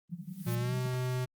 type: band-pass noise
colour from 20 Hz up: pink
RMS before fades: -41 dBFS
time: 0.09-0.87 s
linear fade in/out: 5 ms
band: 160 to 190 Hz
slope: 96 dB/octave
type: noise with exponential growth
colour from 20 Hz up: blue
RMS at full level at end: -41 dBFS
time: 0.1-0.55 s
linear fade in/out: 1 ms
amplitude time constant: 96 ms
type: tone with pitch glide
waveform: square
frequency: 118.9 to 126.7 Hz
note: A#2 to B2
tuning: +35 to +45 cents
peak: -31 dBFS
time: 0.46-1.26 s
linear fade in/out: 20 ms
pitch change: +110 cents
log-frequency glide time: 0.57-0.74 s
effects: Opus 24 kbps